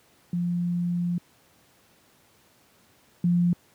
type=tone pair in turn; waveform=sine; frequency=174.61 / 174.61 Hz; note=F3 / F3; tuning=0 / 0 cents; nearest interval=unison; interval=0 cents; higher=neither; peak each=-23 / -18 dBFS; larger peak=second; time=0.33-1.18 / 3.24-3.53 s; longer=first; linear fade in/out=2 ms; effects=pink hiss -60 dBFS RMS until 3.74 s + high-pass 100 Hz 12 dB/octave